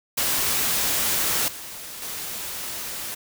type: noise with level steps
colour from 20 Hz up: white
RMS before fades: -23 / -37 / -32 dBFS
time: 0.17-3.15 s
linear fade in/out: 10 ms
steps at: 1.48 / 2.02 s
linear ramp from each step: 2 ms
effects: none